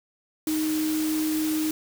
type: tone in noise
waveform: sine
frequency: 311.1 Hz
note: D#4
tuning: in tune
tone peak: -23 dBFS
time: 0.47-1.71 s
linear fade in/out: 2 ms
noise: white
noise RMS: -34 dBFS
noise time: 0.47-1.71 s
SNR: +8 dB
effects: none